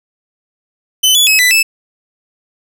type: tone with pitch steps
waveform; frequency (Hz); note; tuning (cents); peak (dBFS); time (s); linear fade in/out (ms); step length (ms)
sawtooth; 3034 / 3424 / 2564 / 1991 / 2626; F#7 / A7 / E7 / B6 / E7; +43 / -48 / -49 / +14 / -7; -4; 1.03-1.63; 10; 120
effects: 7-bit